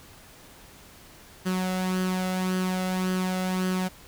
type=tone with flanger; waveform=sawtooth; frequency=185 Hz; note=F#3; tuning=in tune; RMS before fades=-27 dBFS; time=1.45-3.89 s; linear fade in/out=20 ms; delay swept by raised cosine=0.64 to 1.49 ms; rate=1.8 Hz; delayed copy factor=+0.5; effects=pink hiss -50 dBFS RMS until 4.07 s